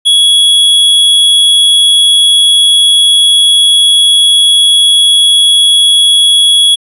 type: tone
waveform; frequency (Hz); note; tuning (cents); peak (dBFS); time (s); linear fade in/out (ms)
square; 3352; G#7; +15; -4; 0.05-6.76; 20
effects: resampled to 24000 Hz